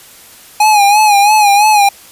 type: tone with vibrato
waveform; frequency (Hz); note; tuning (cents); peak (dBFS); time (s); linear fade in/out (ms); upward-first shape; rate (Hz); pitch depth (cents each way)
square; 830.6; G#5; 0; -6; 0.6-1.89; 5; sine; 3; 68
effects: white hiss -38 dBFS RMS until 2.11 s + resampled to 32000 Hz